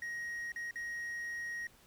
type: tone with dropouts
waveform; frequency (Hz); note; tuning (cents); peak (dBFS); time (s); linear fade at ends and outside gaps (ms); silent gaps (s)
triangle; 1883; A#6; +17; -36; 0.02-1.67; 2; 0.52-0.56 / 0.71-0.757
effects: pink hiss -63 dBFS RMS until 1.86 s